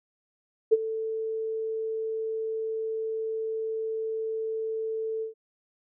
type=tone with ADSR envelope; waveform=sine; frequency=443 Hz; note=A4; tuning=12 cents sharp; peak=-13 dBFS; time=0.71-5.34 s; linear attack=20 ms; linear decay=32 ms; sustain=-15 dB; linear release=120 ms; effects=none